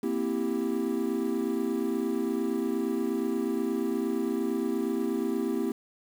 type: chord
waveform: triangle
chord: C dominant seventh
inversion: third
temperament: equal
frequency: 233.1 / 261.6 / 329.6 / 392 Hz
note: Bb3 / C4 / E4 / G4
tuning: 0 / 0 / 0 / 0 cents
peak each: -30 dBFS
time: 0.03-5.72 s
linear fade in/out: 5 ms
effects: 8-bit